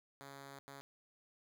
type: tone bursts at uneven times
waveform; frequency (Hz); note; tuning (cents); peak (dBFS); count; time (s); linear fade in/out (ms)
5% pulse; 138.59; C#3; 0; -39; 2; 0.21-0.59 / 0.68-0.81; 0
effects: none